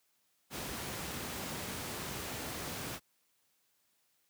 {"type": "noise", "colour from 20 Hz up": "pink", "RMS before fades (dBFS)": -40, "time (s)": [0.5, 3], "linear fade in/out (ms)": 50, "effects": ["white hiss -75 dBFS RMS until 4.29 s", "high-pass 80 Hz 12 dB/octave"]}